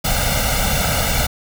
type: noise with comb filter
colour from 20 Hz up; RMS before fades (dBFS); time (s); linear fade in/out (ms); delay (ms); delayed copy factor
pink; -18; 0.04-1.27; 10; 1.4; +0.95
effects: none